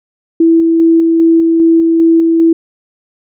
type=tone with tremolo; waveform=sine; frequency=329.6 Hz; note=E4; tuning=in tune; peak=-4 dBFS; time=0.4-2.53 s; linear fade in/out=5 ms; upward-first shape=square; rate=2.5 Hz; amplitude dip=25%; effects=none